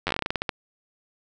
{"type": "slowing click train", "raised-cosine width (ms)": 0.3, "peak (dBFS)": -9, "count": 14, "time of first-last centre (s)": [0.07, 0.492], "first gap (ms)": 10, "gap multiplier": 1.18, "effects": []}